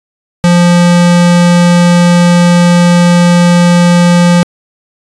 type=tone; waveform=square; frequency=174.61 Hz; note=F3; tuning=in tune; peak=-4 dBFS; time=0.44-4.43 s; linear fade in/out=0 ms; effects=resampled to 22050 Hz